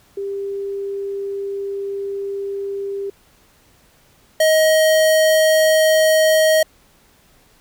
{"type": "tone pair in turn", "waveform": ["sine", "square"], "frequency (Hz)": [396.8, 629.9], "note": ["G4", "D#5"], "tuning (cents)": [21, 21], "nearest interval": "minor sixth", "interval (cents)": 800, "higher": "second", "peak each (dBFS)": [-22, -12], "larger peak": "second", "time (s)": [[0.17, 3.1], [4.4, 6.63]], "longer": "first", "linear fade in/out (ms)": 5, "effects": ["pink hiss -54 dBFS RMS until 7.6 s"]}